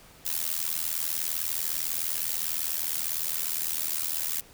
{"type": "noise with amplitude modulation", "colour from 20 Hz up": "blue", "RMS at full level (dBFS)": -26, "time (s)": [0.25, 4.41], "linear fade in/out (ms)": 10, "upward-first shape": "sine", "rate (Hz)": 79.9, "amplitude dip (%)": 95, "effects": ["pink hiss -53 dBFS RMS until 4.53 s"]}